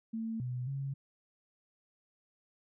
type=tone with pitch steps; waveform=sine; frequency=224.5 / 124.7 / 137.2 Hz; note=A3 / B2 / C#3; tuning=+35 / +17 / -17 cents; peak=-34 dBFS; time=0.13-0.94 s; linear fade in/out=10 ms; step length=270 ms; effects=none